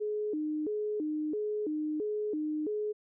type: tone with vibrato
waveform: sine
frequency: 359.1 Hz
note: F4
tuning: 48 cents sharp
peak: -30 dBFS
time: 0-2.93 s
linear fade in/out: 20 ms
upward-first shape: square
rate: 1.5 Hz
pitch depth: 280 cents each way
effects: none